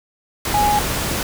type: tone in noise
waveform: sine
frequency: 830.6 Hz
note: G#5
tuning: in tune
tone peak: -14 dBFS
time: 0.54-0.79 s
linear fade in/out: 2 ms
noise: pink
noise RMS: -22 dBFS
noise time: 0.45-1.23 s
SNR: +5 dB
effects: none